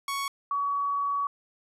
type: tone pair in turn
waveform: sawtooth / sine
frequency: 1112 / 1130.8 Hz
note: C#6 / C#6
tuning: +5 / +34 cents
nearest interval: unison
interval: 29 cents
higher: second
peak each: -25 dBFS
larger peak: neither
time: 0.08-0.28 / 0.51-1.27 s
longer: second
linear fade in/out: 2 ms
effects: resampled to 32000 Hz